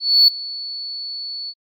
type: tone with ADSR envelope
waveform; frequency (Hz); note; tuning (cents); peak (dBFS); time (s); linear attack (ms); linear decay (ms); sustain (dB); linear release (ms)
sine; 4435; C#8; 0; -5; 0-1.54; 280; 4; -21; 52
effects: tanh soft clip ceiling -5 dBFS + Opus 32 kbps